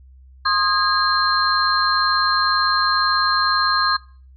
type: tone cluster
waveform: sine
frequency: 1062 / 1240 / 1632 / 4167 Hz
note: C6 / D#6 / G#6 / C8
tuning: +25 / -6 / -31 / -8 cents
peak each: -21 dBFS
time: 0.45-3.97 s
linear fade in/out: 10 ms
effects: noise-tail reverb RT60 0.4 s tail -21 dB re dry + added 65 Hz sine -43 dBFS peak until 4.36 s